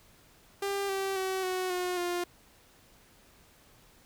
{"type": "tone with pitch steps", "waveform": "sawtooth", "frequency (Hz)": [397.6, 388.1, 378.8, 369.7, 360.8, 352.2], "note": ["G4", "G4", "F#4", "F#4", "F#4", "F4"], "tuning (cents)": [25, -17, 41, -1, -44, 15], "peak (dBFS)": -26, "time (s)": [0.62, 2.24], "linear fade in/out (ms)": 5, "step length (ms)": 270, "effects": ["pink hiss -60 dBFS RMS until 4.05 s"]}